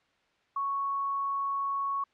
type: tone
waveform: sine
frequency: 1108.7 Hz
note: C#6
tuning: in tune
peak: -28 dBFS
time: 0.56-2.04 s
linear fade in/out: 5 ms
effects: white hiss -69 dBFS RMS until 2.13 s + low-pass 3000 Hz 12 dB/octave